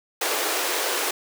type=high-pass noise; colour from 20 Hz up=pink; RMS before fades=-25 dBFS; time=0.21-1.11 s; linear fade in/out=5 ms; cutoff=340 Hz; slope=48 dB/octave; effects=none